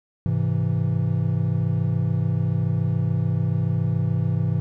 triangle chord, Ab augmented, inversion none, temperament equal, 103.83 / 130.81 / 164.81 Hz, Ab2 / C3 / E3, 0 / 0 / 0 cents, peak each -22 dBFS, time 0.26-4.6 s, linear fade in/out 0 ms, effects none

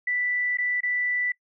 sine tone with dropouts, 1975.5 Hz, B6, in tune, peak -23 dBFS, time 0.07-1.32 s, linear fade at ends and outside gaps 5 ms, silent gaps 0.572-0.584 / 0.806-0.832 s, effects noise-tail reverb RT60 0.1 s tail -23 dB re dry

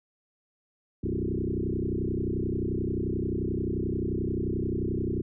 sine tone with frequency modulation, 220 Hz, A3, in tune, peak -26 dBFS, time 1.03-5.22 s, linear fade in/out 10 ms, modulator 31.4 Hz, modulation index 5.5, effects none

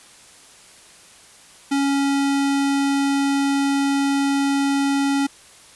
square tone, 278.1 Hz, C#4, 6 cents sharp, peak -18 dBFS, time 1.71-5.27 s, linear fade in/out 10 ms, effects white hiss -47 dBFS RMS until 5.75 s + resampled to 24000 Hz

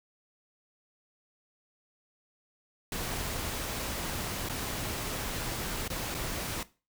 pink noise with dropouts, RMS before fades -35 dBFS, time 2.92-6.63 s, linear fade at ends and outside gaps 2 ms, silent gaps 4.488-4.496 / 5.879-5.901 / 6.144-6.148 s, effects noise-tail reverb RT60 0.3 s tail -17 dB re dry

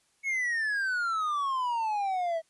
triangle exponential sweep, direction down, 2217 to 641 Hz, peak -25 dBFS, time 0.23-2.42 s, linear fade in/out 50 ms, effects white hiss -69 dBFS RMS until 2.49 s + resampled to 24000 Hz

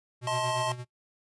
square tone with tremolo, 123.3 Hz, B2, 2 cents flat, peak -33 dBFS, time 0.21-0.85 s, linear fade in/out 50 ms, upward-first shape sine, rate 8.5 Hz, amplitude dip 70%
square chord, A diminished, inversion second, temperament just, 633.6 / 880 / 1056 Hz, Eb5 / A5 / C6, +31 / 0 / +16 cents, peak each -33 dBFS, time 0.27-0.72 s, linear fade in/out 2 ms
effects noise-tail reverb RT60 0.1 s tail -20 dB re dry + resampled to 24000 Hz

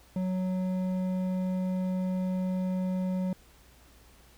sine tone with hard clipping, 185 Hz, F#3, in tune, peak -29 dBFS, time 0.16-3.33 s, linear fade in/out 2 ms, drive 8 dB, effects added 60 Hz sine -59 dBFS peak until 4.37 s + pink hiss -59 dBFS RMS until 4.37 s

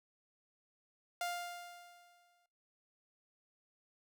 sawtooth tone with exponential decay, 701 Hz, F5, 6 cents sharp, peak -31 dBFS, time 1.21-2.46 s, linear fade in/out 2 ms, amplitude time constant 270 ms, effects noise-tail reverb RT60 0.4 s tail -22 dB re dry

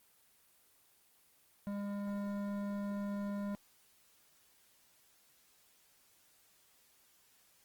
sine tone with hard clipping, 202.2 Hz, G#3, 46 cents flat, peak -38 dBFS, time 1.67-3.55 s, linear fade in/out 0 ms, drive 13 dB, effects white hiss -68 dBFS RMS until 7.64 s + Opus 24 kbps

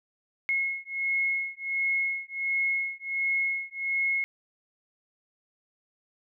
sine beating tone pair, 2169 / 2170.4 Hz, C#7 / C#7, -38 / -37 cents, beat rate 1.4 Hz, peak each -29 dBFS, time 0.49-4.24 s, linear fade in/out 0 ms, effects none

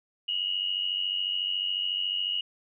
sine tone pair together, 2866 / 2960 Hz, F7 / F#7, +44 / 0 cents, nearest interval minor second, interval 56 cents, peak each -28 / -32 dBFS, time 0.28-2.41 s, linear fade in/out 5 ms, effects none

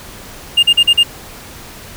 triangle tone bursts, 2819 Hz, F7, 16 cents sharp, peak -4 dBFS, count 5, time 0.57-1.034 s, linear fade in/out 10 ms, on 60 ms, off 41 ms, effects pink hiss -34 dBFS RMS until 1.96 s

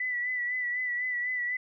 sine tone with vibrato, 1975.5 Hz, B6, in tune, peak -28 dBFS, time 0-1.57 s, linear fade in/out 5 ms, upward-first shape sine, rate 4 Hz, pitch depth 37 cents each way, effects none

